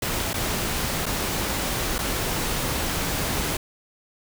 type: noise with dropouts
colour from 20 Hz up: pink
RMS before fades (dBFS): -26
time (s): 0.02-3.57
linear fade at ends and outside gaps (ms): 5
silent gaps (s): 0.333-0.34 / 1.058-1.063 / 1.983-1.988
effects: none